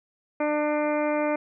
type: harmonic tone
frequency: 299 Hz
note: D4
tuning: 31 cents sharp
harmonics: 1 / 2 / 3 / 4 / 5 / 6 / 7 / 8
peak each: -27 / -25 / -32 / -36 / -38 / -44 / -37 / -39 dBFS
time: 0.4-1.36 s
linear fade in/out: 5 ms
effects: none